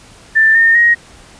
sine tone with pitch steps, 1776 / 1824 / 1881 Hz, A6 / A#6 / A#6, +16 / -38 / +15 cents, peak -6 dBFS, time 0.35-0.95 s, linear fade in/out 20 ms, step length 200 ms, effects pink hiss -41 dBFS RMS until 1.39 s + resampled to 22050 Hz

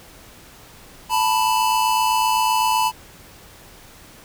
square tone pair together, 880 / 987.8 Hz, A5 / B5, 0 / 0 cents, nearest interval major second, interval 200 cents, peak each -20 dBFS, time 1.09-2.92 s, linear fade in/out 50 ms, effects pink hiss -45 dBFS RMS until 4.24 s

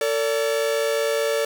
45% pulse tone pair together, 450 / 574.8 Hz, A4 / D5, +39 / -37 cents, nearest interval major third, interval 424 cents, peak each -23 dBFS, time 0.01-1.45 s, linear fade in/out 2 ms, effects none

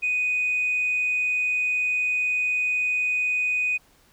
sine tone, 2489 Hz, D#7, in tune, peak -20 dBFS, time 0.02-3.78 s, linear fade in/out 20 ms, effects tanh soft clip ceiling -17 dBFS + pink hiss -59 dBFS RMS until 4.12 s

